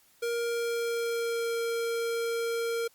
square tone with pitch glide, 469.6 to 463.4 Hz, A#4 to A#4, +13 to -10 cents, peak -29 dBFS, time 0.22-2.88 s, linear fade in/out 10 ms, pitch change -23 cents, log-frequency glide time 0.34-1.58 s, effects white hiss -63 dBFS RMS until 2.94 s + Opus 48 kbps

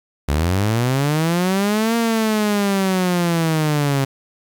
sawtooth linear two-way sweep, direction up then down, 67.9 to 233.1 to 134.5 Hz, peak -12 dBFS, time 0.28-4.05 s, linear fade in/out 10 ms, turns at 1.96 s, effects 8-bit

